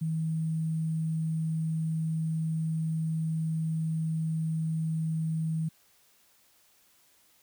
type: tone with sample-and-hold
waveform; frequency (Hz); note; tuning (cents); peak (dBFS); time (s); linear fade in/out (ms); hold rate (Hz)
sine; 160.3; E3; -48; -27; 0.01-5.69; 10; 8820
effects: white hiss -64 dBFS RMS until 7.42 s